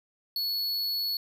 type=tone; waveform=square; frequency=4396 Hz; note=C#8; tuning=15 cents flat; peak=-28 dBFS; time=0.36-1.17 s; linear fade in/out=2 ms; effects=none